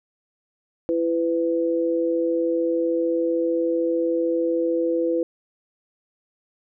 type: tone pair together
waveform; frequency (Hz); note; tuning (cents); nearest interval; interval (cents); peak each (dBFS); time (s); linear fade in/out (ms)
sine; 334.5 / 501.2; E4 / B4; +25 / +25; perfect fifth; 700; -22; 0.89-5.23; 0
effects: none